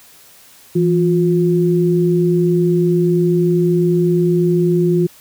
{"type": "tone pair together", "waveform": "sine", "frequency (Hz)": [167.6, 355.7], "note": ["E3", "F4"], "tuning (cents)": [29, 32], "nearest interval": "octave + minor second", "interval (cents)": 1303, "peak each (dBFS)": -14, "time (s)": [0.75, 5.07], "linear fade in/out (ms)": 10, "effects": ["white hiss -45 dBFS RMS until 5.2 s"]}